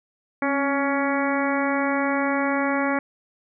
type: harmonic tone with a mistuned harmonic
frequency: 279.8 Hz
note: C#4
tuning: 16 cents sharp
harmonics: 1 / 2 / 3 / 4 / 5 / 6 / 7 / 8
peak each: -24 / -27 / -29 / -30 / -31 / -32 / -32 / -33 dBFS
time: 0.42-2.99 s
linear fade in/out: 2 ms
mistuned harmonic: 1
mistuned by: -39 cents
effects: none